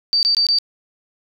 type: tone bursts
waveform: sine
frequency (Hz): 4629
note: D8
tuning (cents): -26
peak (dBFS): -13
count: 4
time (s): 0.13-0.586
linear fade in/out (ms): 0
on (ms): 99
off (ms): 20
effects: none